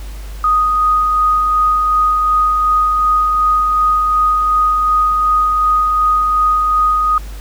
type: tone with tremolo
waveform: sine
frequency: 1244.5 Hz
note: D#6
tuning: in tune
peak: -9 dBFS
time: 0.44-7.18 s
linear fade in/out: 2 ms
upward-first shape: sine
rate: 2.7 Hz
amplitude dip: 25%
effects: added 50 Hz sine -25 dBFS peak until 7.4 s + pink hiss -39 dBFS RMS until 7.4 s